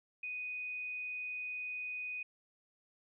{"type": "tone", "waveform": "sine", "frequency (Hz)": 2489, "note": "D#7", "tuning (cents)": 0, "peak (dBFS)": -38, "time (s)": [0.23, 2.23], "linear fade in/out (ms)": 5, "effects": []}